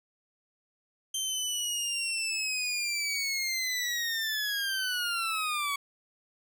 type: linear sweep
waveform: 20% pulse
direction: down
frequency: 3136 to 1118 Hz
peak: -24 dBFS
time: 1.14-5.76 s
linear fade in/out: 5 ms
effects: none